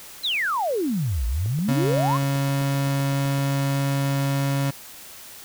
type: exponential two-way sweep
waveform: sine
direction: down then up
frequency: 4234 to 54 to 1160 Hz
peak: -21 dBFS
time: 0.23-2.18 s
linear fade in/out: 20 ms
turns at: 1.26 s
type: click train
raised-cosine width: 2 ms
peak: -27 dBFS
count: 16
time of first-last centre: 1.46-3.386 s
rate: 7.79 Hz
type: tone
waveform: 35% pulse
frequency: 138.59 Hz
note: C#3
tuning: in tune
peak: -19 dBFS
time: 1.68-4.71 s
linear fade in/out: 10 ms
effects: white hiss -42 dBFS RMS until 5.44 s